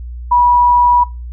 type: tone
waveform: sine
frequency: 973 Hz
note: B5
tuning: 26 cents flat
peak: -7 dBFS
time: 0.31-1.04 s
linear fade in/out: 10 ms
effects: noise-tail reverb RT60 0.3 s tail -24 dB re dry + added 60 Hz sine -24 dBFS peak until 1.32 s